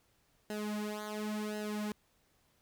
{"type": "tone with flanger", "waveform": "sawtooth", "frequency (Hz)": 211.3, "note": "G#3", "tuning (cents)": 30, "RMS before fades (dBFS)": -38, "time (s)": [0.5, 1.92], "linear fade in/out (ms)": 0, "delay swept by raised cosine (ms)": [0.86, 4.36], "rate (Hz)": 0.93, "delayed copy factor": -0.9, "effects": ["pink hiss -72 dBFS RMS until 2.61 s"]}